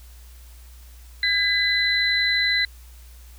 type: tone cluster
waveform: sine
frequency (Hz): 1635 / 2005 / 4024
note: G#6 / B6 / B7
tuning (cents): -28 / +26 / +32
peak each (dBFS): -27 / -21 / -22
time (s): 1.23-2.65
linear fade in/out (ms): 2
effects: added 60 Hz sine -42 dBFS peak until 3.38 s + white hiss -53 dBFS RMS until 3.38 s